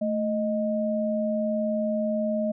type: tone pair together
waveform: sine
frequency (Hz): 220 / 621.4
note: A3 / D#5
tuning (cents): 0 / -2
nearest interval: octave + tritone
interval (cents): 1798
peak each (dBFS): -26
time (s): 0.01-2.52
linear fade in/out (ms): 10
effects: none